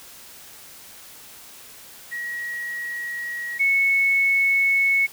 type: tone pair in turn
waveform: sine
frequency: 1906 / 2204 Hz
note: A#6 / C#7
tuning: +38 / -11 cents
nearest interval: minor third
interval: 251 cents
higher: second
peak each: -27 / -16 dBFS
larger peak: second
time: 2.11-3.59 / 3.59-5.07 s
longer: neither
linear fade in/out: 20 ms
effects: white hiss -44 dBFS RMS until 5.12 s